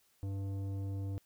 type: tone with tanh clipping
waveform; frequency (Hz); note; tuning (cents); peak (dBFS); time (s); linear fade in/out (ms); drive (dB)
triangle; 98; G2; 0; -37; 0.23-1.18; 0; 16
effects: white hiss -71 dBFS RMS until 1.25 s